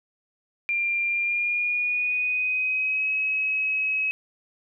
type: tone with pitch glide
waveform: sine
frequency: 2386 to 2557 Hz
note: D7 to D#7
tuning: +27 to +47 cents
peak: -22 dBFS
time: 0.69-4.11 s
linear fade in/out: 0 ms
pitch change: +120 cents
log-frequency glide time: 1.07-3.1 s
effects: none